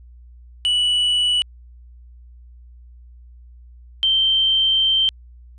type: tone pair in turn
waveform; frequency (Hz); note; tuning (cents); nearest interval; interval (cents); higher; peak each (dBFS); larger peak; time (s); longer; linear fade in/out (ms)
triangle / sine; 2952 / 3128; F#7 / G7; -5 / -4; minor second; 101; second; -14; neither; 0.65-1.42 / 4.03-5.09; second; 0
effects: added 60 Hz sine -41 dBFS peak until 5.58 s + resampled to 24000 Hz